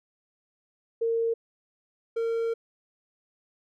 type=tone pair in turn; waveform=sine / triangle; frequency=458.5 / 458.5 Hz; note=A#4 / A#4; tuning=-29 / -29 cents; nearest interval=unison; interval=0 cents; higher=neither; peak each=-23 dBFS; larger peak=neither; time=1.01-1.34 / 2.16-2.54 s; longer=second; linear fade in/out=10 ms; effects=none